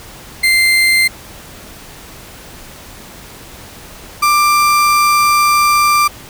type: tone pair in turn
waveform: 35% pulse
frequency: 2087 / 1183.5 Hz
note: C7 / D6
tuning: -5 / +13 cents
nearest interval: minor seventh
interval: 982 cents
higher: first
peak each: -7 dBFS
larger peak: neither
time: 0.43-1.08 / 4.22-6.08 s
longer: second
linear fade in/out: 10 ms
effects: pink hiss -35 dBFS RMS until 6.29 s